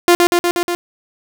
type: tone with echo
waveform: sawtooth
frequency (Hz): 349.2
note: F4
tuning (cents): 0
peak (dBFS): -3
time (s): 0.08-0.15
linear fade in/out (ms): 0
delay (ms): 120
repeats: 5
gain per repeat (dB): -2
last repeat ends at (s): 0.75
effects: none